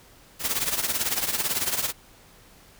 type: noise with tremolo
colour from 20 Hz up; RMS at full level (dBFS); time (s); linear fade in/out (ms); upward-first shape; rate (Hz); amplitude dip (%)
white; -23; 0.39-1.93; 50; triangle; 18; 80
effects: pink hiss -53 dBFS RMS until 2.79 s